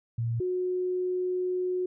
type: tone pair in turn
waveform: sine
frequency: 116.1 / 364.8 Hz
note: A#2 / F#4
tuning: -7 / -24 cents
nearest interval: octave + minor sixth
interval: 1983 cents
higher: second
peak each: -26 dBFS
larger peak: neither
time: 0.18-0.4 / 0.4-1.86 s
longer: second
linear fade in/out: 5 ms
effects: none